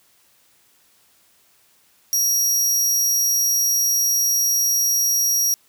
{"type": "tone", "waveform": "sawtooth", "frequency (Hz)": 5680, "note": "F8", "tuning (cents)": 28, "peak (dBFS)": -14, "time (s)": [2.13, 5.54], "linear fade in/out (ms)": 0, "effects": ["white hiss -58 dBFS RMS until 5.68 s", "high-pass 60 Hz 12 dB/octave"]}